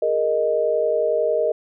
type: chord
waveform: sine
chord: Ab suspended second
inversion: none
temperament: equal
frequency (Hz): 415.3 / 466.2 / 622.3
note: Ab4 / Bb4 / Eb5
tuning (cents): 0 / 0 / 0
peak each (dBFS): -26 / -21 / -20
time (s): 0.02-1.52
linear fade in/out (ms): 5
effects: none